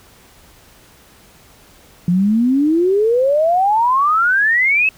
sine exponential sweep, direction up, 170.7 to 2637 Hz, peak -11 dBFS, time 2.08-4.89 s, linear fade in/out 2 ms, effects pink hiss -47 dBFS RMS until 4.97 s

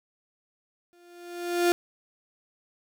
35% pulse tone with exponential growth, 349.2 Hz, F4, in tune, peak -16 dBFS, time 0.93-1.72 s, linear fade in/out 0 ms, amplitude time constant 170 ms, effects none

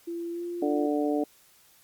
sine tone with pitch glide, 340 to 347.3 Hz, F4 to F4, -46 to -10 cents, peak -31 dBFS, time 0.07-0.87 s, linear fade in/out 10 ms, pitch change +36 cents, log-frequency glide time 0.31-0.44 s
harmonic tone, 147.5 Hz, D3, 8 cents sharp, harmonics 2 / 3 / 4 / 5, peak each -26 / -30 / -32 / -34 dBFS, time 0.62-1.24 s, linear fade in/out 5 ms
effects white hiss -59 dBFS RMS until 1.83 s + Opus 48 kbps

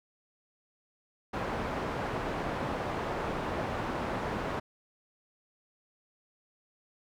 white low-pass noise, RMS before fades -34 dBFS, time 1.33-4.6 s, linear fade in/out 10 ms, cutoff 950 Hz, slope 12 dB/octave, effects none

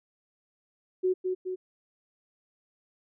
sine tone with echo, 370 Hz, F#4, in tune, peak -22 dBFS, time 1.03-1.14 s, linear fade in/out 20 ms, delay 210 ms, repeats 2, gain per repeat -4 dB, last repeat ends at 1.56 s, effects none

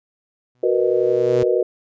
sawtooth tone with exponential growth, 124.4 Hz, B2, 13 cents sharp, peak -19 dBFS, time 0.55-1.43 s, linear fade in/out 0 ms, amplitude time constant 190 ms
sine chord, B major seventh, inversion second, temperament just, 370.4 / 463 / 493.9 / 617.4 Hz, F#4 / A#4 / B4 / D#5, +2 / -12 / 0 / -14 cents, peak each -19 / -20 / -20 / -24 dBFS, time 0.63-1.63 s, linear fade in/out 5 ms
effects resampled to 16000 Hz

